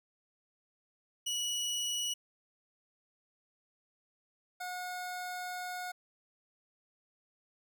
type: tone pair in turn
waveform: 25% pulse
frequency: 2931 / 724.5 Hz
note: F#7 / F#5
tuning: -17 / -37 cents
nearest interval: 2 octaves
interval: 2420 cents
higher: first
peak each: -29 / -34 dBFS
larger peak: first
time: 1.26-2.14 / 4.6-5.92 s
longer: second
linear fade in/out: 10 ms
effects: none